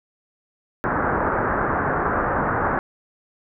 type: low-pass noise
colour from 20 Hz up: white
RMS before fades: -22 dBFS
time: 0.84-2.79 s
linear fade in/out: 0 ms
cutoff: 1600 Hz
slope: 48 dB/octave
effects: none